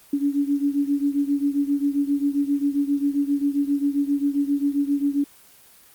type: beating tone pair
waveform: sine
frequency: 281.6 / 289.1 Hz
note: C#4 / D4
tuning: +27 / -27 cents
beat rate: 7.5 Hz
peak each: -21 / -24 dBFS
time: 0.13-5.24 s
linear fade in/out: 5 ms
effects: white hiss -51 dBFS RMS until 5.94 s + Opus 24 kbps